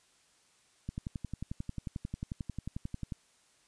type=click train; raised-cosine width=5 ms; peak=-24 dBFS; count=26; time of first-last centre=0.89-3.122 s; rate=11.2 Hz; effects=white hiss -67 dBFS RMS until 3.67 s + resampled to 22050 Hz